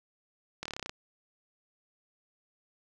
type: slowing click train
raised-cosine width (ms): 0.2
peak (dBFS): -19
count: 10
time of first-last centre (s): 0.63-0.895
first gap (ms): 25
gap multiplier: 1.04
effects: none